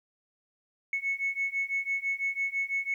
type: beating tone pair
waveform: sine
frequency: 2200 / 2206 Hz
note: C#7 / C#7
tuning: -14 / -9 cents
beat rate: 6 Hz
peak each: -31 / -30 dBFS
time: 0.93-2.94 s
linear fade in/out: 2 ms
effects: tanh soft clip ceiling -21 dBFS + 11-bit